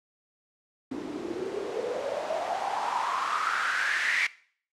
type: noise with band-pass filter sweep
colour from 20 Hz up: white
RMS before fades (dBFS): -30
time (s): 0.91-4.27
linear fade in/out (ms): 5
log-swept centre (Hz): 270 to 2100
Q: 6.9
effects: noise-tail reverb RT60 0.5 s tail -19 dB re dry + low-pass 8000 Hz 12 dB/octave